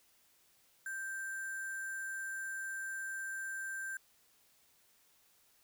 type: tone with sample-and-hold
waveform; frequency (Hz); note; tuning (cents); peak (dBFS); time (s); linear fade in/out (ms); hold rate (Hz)
sine; 1571; G6; +3; -38; 0.86-3.97; 2; 8820
effects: white hiss -69 dBFS RMS until 5.63 s